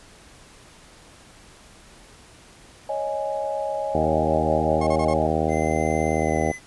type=chord; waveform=sine; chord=C# suspended second; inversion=none; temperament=equal; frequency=554.4 / 622.3 / 830.6 Hz; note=C#5 / D#5 / G#5; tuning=0 / 0 / 0 cents; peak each=-28 / -28 / -29 dBFS; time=2.89-5.27 s; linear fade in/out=5 ms
type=harmonic tone; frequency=78.5 Hz; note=D#2; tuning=16 cents sharp; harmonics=1 / 2 / 3 / 4 / 5 / 6 / 7 / 8 / 9 / 10; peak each=-29 / -29 / -29 / -29 / -29 / -29 / -29 / -29 / -29 / -29 dBFS; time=3.94-6.52 s; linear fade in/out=10 ms
type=tone bursts; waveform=30% pulse; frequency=1079 Hz; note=C#6; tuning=47 cents flat; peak=-28 dBFS; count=4; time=4.81-5.14 s; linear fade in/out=5 ms; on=60 ms; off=30 ms
type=tone with pitch glide; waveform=square; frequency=2064 to 2020 Hz; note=C7 to B6; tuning=-24 to +39 cents; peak=-34 dBFS; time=5.48-6.6 s; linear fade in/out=50 ms; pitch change=-37 cents; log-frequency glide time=6.14-6.38 s
effects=pink hiss -49 dBFS RMS until 6.66 s + resampled to 24000 Hz